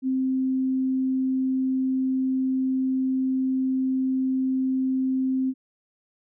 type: tone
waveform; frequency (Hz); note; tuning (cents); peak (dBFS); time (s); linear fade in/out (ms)
sine; 261.6; C4; 0; -21; 0.02-5.54; 50
effects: none